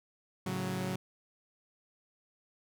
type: chord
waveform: sawtooth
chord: F# minor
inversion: first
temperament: equal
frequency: 110 / 138.59 / 185 Hz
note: A2 / C#3 / F#3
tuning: 0 / 0 / 0 cents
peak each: -37 / -35 / -31 dBFS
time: 0.46-0.96 s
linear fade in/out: 5 ms
effects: none